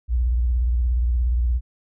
sine tone with vibrato, 60.1 Hz, B1, 46 cents flat, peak -17 dBFS, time 0.08-1.61 s, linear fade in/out 50 ms, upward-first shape triangle, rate 17 Hz, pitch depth 170 cents each way, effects none

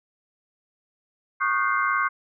sine tone cluster, 1103 / 1221 / 1444 / 1546 / 2093 Hz, C#6 / D#6 / F#6 / G6 / C7, -9 / -33 / -43 / -24 / 0 cents, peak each -24 / -28 / -30 / -26 / -30 dBFS, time 1.4-2.09 s, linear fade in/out 20 ms, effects none

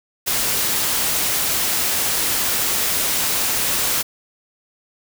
white noise, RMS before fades -20 dBFS, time 0.26-4.03 s, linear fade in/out 20 ms, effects none

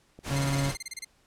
click, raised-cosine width 2 ms, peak -32 dBFS, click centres 0.19 s
pink noise, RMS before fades -35 dBFS, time 0.23-0.77 s, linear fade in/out 50 ms
35% pulse tone, 138.59 Hz, C#3, in tune, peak -24 dBFS, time 0.28-0.73 s, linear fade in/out 50 ms
10% pulse tone bursts, 2093 Hz, C7, in tune, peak -25 dBFS, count 13, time 0.36-1.047 s, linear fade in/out 5 ms, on 27 ms, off 28 ms
effects pink hiss -65 dBFS RMS until 1.26 s + low-pass 10000 Hz 12 dB/octave

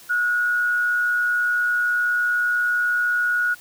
sine tone with amplitude modulation, 1453 Hz, F#6, 32 cents flat, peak -16 dBFS, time 0.09-3.55 s, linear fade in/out 20 ms, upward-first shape sine, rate 120 Hz, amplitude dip 40%, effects white hiss -46 dBFS RMS until 3.6 s

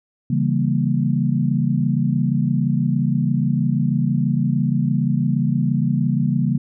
sine chord, C# diminished seventh, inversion none, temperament equal, 138.59 / 164.81 / 196 / 233.1 Hz, C#3 / E3 / G3 / Bb3, 0 / 0 / 0 / 0 cents, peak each -20 / -22 / -23 / -22 dBFS, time 0.3-6.58 s, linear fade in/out 5 ms, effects none

